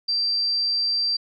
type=tone; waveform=sine; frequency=4699 Hz; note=D8; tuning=in tune; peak=-20 dBFS; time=0.08-1.17 s; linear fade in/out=10 ms; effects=none